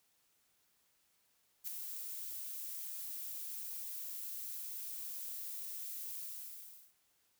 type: noise with ADSR envelope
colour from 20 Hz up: violet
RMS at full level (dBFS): -38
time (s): 1.64-6.94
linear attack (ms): 36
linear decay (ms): 4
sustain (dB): -6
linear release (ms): 760
effects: white hiss -75 dBFS RMS until 7.39 s